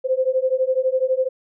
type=beating tone pair; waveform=sine; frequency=513 / 525 Hz; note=C5 / C5; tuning=-34 / +6 cents; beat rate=12 Hz; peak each=-20 dBFS; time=0.04-1.29 s; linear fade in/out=20 ms; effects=none